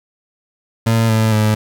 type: tone with pitch steps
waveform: 30% pulse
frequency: 113.6 / 110.56 / 107.6 Hz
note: A#2 / A2 / A2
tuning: -44 / +9 / -38 cents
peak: -9 dBFS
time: 0.86-1.55 s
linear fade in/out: 10 ms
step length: 230 ms
effects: 8-bit